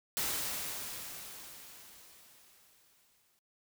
white noise with exponential decay, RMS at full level -33 dBFS, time 0.17-3.39 s, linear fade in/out 0 ms, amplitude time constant 700 ms, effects noise-tail reverb RT60 0.1 s tail -26 dB re dry

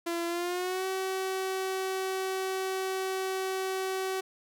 sawtooth tone with pitch glide, 340 to 379.4 Hz, F4 to F#4, -46 to +43 cents, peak -26 dBFS, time 0.06-4.21 s, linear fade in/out 10 ms, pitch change +189 cents, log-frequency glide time 0.27-0.86 s, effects none

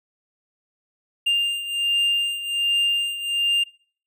triangle beating tone pair, 2800 / 2801.3 Hz, F7 / F7, +4 / +5 cents, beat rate 1.3 Hz, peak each -19 / -24 dBFS, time 1.26-3.64 s, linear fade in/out 10 ms, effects noise-tail reverb RT60 0.5 s tail -23 dB re dry

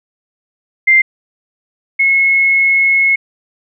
sine tone pair in turn, 2093 / 2178 Hz, C7 / C#7, 0 / -31 cents, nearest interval minor second, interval 69 cents, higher second, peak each -5 / -8 dBFS, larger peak first, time 0.87-1.02 / 1.99-3.16 s, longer second, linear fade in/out 10 ms, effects none

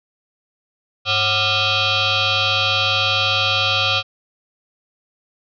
sine tone with frequency modulation, 100.4 Hz, G2, 42 cents sharp, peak -15 dBFS, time 1.05-4.03 s, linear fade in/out 50 ms, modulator 644 Hz, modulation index 6.3, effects none

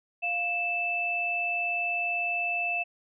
sine tone pair together, 700 / 2638 Hz, F5 / E7, +4 / +1 cents, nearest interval octave + major seventh, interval 2297 cents, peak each -33 / -27 dBFS, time 0.22-2.84 s, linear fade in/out 20 ms, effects none

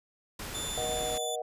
pink noise, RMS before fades -39 dBFS, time 0.39-1.18 s, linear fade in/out 5 ms
20% pulse tone with pitch glide, 3529 to 3492 Hz, A7 to A7, +4 to -14 cents, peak -29 dBFS, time 0.54-1.36 s, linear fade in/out 10 ms, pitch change -18 cents, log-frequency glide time 0.93-1.14 s
sine chord, D# minor, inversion second, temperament equal with one note detuned, 476.8 / 622.3 / 740 Hz, A#4 / D#5 / F#5, +39 / 0 / 0 cents, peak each -36 dBFS, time 0.77-1.42 s, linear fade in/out 5 ms
effects resampled to 32000 Hz

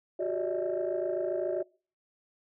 sine tone cluster, 363.4 / 390.9 / 582 / 635 Hz, F#4 / G4 / D5 / D#5, -31 / -5 / -16 / +35 cents, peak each -32 / -37 / -32 / -33 dBFS, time 0.19-1.63 s, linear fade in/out 10 ms, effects noise-tail reverb RT60 0.4 s tail -24 dB re dry + tanh soft clip ceiling -22 dBFS

